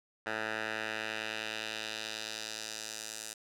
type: tone with band-pass filter sweep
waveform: 10% pulse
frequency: 109.5 Hz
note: A2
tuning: 8 cents flat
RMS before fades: -39 dBFS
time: 0.26-3.34 s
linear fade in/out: 10 ms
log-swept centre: 1500 to 7700 Hz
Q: 1.3
effects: none